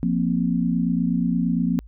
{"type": "chord", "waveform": "sine", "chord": "F suspended fourth", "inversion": "none", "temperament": "equal", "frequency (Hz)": [174.61, 233.1, 261.6], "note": ["F3", "Bb3", "C4"], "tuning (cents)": [0, 0, 0], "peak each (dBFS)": [-22, -23, -25], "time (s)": [0.03, 1.79], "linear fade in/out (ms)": 0, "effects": ["added 54 Hz sine -40 dBFS peak until 1.87 s"]}